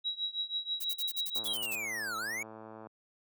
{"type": "tone with tremolo", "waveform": "sine", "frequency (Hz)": 3867, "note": "B7", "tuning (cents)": -37, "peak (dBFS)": -29, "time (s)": [0.04, 1.54], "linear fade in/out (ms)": 20, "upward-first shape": "triangle", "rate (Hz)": 6.2, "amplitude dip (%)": 95}
{"type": "noise bursts", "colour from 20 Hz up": "violet", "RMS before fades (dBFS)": -37, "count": 11, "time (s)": [0.8, 1.757], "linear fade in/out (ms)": 10, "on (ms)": 47, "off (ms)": 44}
{"type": "click train", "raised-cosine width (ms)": 1, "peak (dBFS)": -33, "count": 167, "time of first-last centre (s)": [1.36, 2.869], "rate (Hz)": 110}
{"type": "linear two-way sweep", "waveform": "square", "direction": "down then up", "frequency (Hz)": [3432, 1270, 2296], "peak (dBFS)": -35, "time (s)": [1.45, 2.43], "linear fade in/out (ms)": 5, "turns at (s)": 2.17}
{"effects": ["high-pass 150 Hz 12 dB/octave"]}